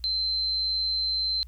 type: tone with amplitude modulation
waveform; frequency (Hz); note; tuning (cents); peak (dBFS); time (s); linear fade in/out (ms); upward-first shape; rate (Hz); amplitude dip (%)
sine; 4100; C8; -36; -23; 0.04-1.43; 0; sine; 81.6; 25
effects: added 60 Hz sine -41 dBFS peak until 1.47 s + white hiss -68 dBFS RMS until 1.47 s